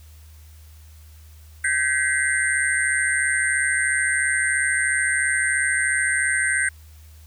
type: tone cluster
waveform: sine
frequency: 1547 / 1661 / 1928 / 2071 / 8620 Hz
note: G6 / G#6 / B6 / C7 / C#9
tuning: -23 / 0 / -42 / -18 / -49 cents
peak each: -23 / -28 / -25 / -27 / -25 dBFS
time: 1.64-6.69 s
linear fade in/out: 5 ms
effects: added 77 Hz sine -43 dBFS peak until 7.26 s + white hiss -55 dBFS RMS until 7.26 s